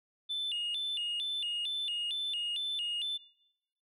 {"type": "tone with vibrato", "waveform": "sine", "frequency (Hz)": 3176, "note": "G7", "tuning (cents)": 22, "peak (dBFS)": -30, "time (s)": [0.29, 3.18], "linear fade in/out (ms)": 20, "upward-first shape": "square", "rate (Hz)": 2.2, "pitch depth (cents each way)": 180, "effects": ["noise-tail reverb RT60 0.8 s tail -20 dB re dry", "tanh soft clip ceiling -30 dBFS"]}